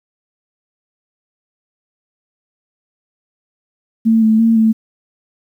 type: tone with pitch steps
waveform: sine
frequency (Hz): 224.6 / 219.5 / 227.2 / 221.6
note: A3 / A3 / A#3 / A3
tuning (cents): +36 / -4 / -44 / +13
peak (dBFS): -8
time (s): 4.05-4.73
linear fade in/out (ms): 20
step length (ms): 170
effects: 8-bit